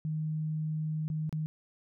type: tone with dropouts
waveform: sine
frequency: 155.56 Hz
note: D#3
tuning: in tune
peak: -30 dBFS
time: 0.05-1.46 s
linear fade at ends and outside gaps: 0 ms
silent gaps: 1.08-1.101 / 1.294-1.327 s
effects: none